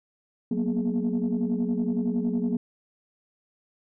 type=tone cluster; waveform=sine; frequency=185.7 / 232.3 / 243.1 / 419 Hz; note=F#3 / A#3 / B3 / G#4; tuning=+7 / -6 / -27 / +15 cents; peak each=-29 / -26 / -27 / -34 dBFS; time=0.51-2.57 s; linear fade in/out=5 ms; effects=tanh soft clip ceiling -17 dBFS